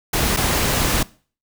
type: noise with dropouts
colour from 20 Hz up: pink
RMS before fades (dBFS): -19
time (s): 0.13-1.03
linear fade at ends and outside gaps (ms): 5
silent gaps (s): 0.365-0.37
effects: noise-tail reverb RT60 0.4 s tail -21 dB re dry